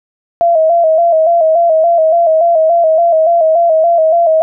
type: tone with vibrato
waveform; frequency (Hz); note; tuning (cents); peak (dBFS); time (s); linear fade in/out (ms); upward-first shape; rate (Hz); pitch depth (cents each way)
sine; 659.3; E5; 0; -6; 0.41-4.42; 0; square; 3.5; 61
effects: none